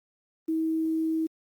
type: tone with quantisation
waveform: sine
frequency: 320.9 Hz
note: E4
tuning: 46 cents flat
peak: -24 dBFS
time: 0.48-1.27 s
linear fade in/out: 10 ms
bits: 9
effects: Opus 32 kbps